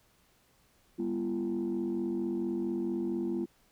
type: tone cluster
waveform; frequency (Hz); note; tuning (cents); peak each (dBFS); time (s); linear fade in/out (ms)
sine; 200.5 / 244.9 / 340.4; G3 / B3 / F4; +39 / -14 / -44; -35 / -34 / -31; 0.98-3.46; 20
effects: tanh soft clip ceiling -25 dBFS + pink hiss -67 dBFS RMS until 3.71 s